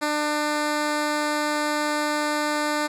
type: tone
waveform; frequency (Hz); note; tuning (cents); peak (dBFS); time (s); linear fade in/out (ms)
10% pulse; 299; D4; +31; -14; 0.01-2.88; 20
effects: low-pass 11000 Hz 12 dB/octave